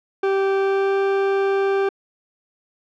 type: tone with pitch glide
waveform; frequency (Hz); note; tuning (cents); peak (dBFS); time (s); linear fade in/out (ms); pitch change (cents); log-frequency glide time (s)
40% pulse; 389.8 to 392.3; G4 to G4; -10 to +1; -16; 0.23-1.89; 5; +11; 0.57-0.97
effects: low-pass 2000 Hz 12 dB/octave